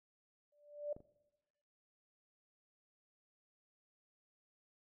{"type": "tone with exponential growth", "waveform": "sine", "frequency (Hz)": 587.3, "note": "D5", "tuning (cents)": 0, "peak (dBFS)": -34, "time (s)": [0.52, 0.93], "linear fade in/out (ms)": 5, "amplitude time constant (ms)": 87}
{"type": "clicks", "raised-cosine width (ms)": 2, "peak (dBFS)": [-38, -46], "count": 2, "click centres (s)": [0.965, 1.004]}
{"effects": ["noise-tail reverb RT60 1.0 s tail -20 dB re dry"]}